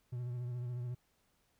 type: tone with vibrato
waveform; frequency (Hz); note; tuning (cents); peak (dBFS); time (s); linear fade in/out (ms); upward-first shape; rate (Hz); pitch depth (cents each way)
triangle; 122.5; B2; -14; -35; 0.12-0.95; 10; triangle; 14; 46
effects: pink hiss -75 dBFS RMS until 1.59 s